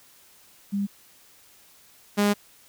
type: tone pair in turn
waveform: sine / sawtooth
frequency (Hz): 200.3 / 205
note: G3 / G#3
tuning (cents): +38 / -22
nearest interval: unison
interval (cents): 40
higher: second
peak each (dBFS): -23 / -15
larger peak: second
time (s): 0.72-0.87 / 2.17-2.34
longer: second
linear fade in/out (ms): 20
effects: white hiss -55 dBFS RMS until 2.68 s